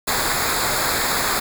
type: noise with comb filter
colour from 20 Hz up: pink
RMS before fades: -21 dBFS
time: 0.07-1.4 s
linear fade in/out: 10 ms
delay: 0.34 ms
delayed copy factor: -0.75
effects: none